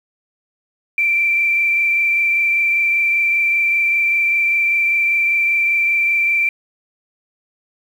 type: tone with frequency modulation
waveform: sine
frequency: 2349 Hz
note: D7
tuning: in tune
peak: -13 dBFS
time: 0.98-6.49 s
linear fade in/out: 2 ms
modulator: 25.1 Hz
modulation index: 1.2
effects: 7-bit